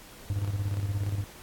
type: tone with tremolo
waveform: triangle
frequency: 100.4 Hz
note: G2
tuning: 42 cents sharp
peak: -23 dBFS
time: 0.3-1.24 s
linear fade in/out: 0 ms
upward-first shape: square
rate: 17 Hz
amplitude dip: 55%
effects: pink hiss -49 dBFS RMS until 1.42 s + AAC 64 kbps